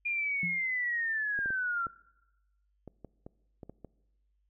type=linear sweep; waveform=sine; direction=down; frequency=2422 to 1348 Hz; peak=-29 dBFS; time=0.05-1.87 s; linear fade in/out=10 ms
type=tone with exponential decay; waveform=sine; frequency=174.61 Hz; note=F3; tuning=in tune; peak=-31 dBFS; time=0.43-0.71 s; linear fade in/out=2 ms; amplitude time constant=59 ms
type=clicks; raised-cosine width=2 ms; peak=-31 dBFS; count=10; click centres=1.39 / 1.459 / 1.505 / 1.868 / 2.877 / 3.047 / 3.265 / 3.632 / 3.696 / 3.847 s
effects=noise-tail reverb RT60 1.0 s tail -22 dB re dry + added 50 Hz sine -70 dBFS peak until 4.49 s